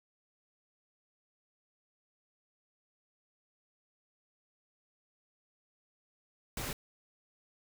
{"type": "noise", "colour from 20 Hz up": "pink", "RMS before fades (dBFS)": -38, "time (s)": [6.57, 6.73], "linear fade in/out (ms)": 2, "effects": []}